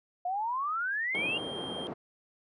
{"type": "exponential sweep", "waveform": "sine", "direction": "up", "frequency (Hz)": [701, 2868], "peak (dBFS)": -29, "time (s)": [0.25, 1.38], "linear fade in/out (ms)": 5}
{"type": "band-pass noise", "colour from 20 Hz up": "pink", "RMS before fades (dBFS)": -39, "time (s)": [1.14, 1.94], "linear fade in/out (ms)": 10, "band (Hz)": [250, 710], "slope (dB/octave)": 12}
{"type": "tone", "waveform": "triangle", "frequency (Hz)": 3192, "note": "G7", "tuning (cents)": 31, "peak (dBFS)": -37, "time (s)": [1.15, 1.87], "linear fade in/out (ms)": 0}
{"effects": ["resampled to 24000 Hz"]}